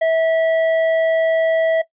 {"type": "tone with hard clipping", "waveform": "triangle", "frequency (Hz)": 650, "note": "E5", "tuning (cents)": -24, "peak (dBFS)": -15, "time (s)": [0.01, 1.82], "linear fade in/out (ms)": 10, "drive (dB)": 10, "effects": ["noise-tail reverb RT60 0.1 s tail -17 dB re dry", "resampled to 8000 Hz"]}